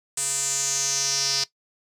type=tone with band-pass filter sweep; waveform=square; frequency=137.9 Hz; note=C#3; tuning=9 cents flat; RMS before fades=-25 dBFS; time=0.17-1.44 s; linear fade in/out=5 ms; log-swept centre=8200 to 5100 Hz; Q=5.5; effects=noise-tail reverb RT60 0.1 s tail -17 dB re dry